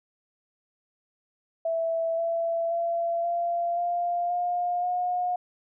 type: tone with pitch steps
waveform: sine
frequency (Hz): 659.3 / 668.9 / 678.6 / 688.5 / 698.5 / 708.7 / 719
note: E5 / E5 / F5 / F5 / F5 / F5 / F#5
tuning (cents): 0 / +25 / -50 / -25 / 0 / +25 / -50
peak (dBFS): -24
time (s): 1.65-5.36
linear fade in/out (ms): 5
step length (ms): 530
effects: none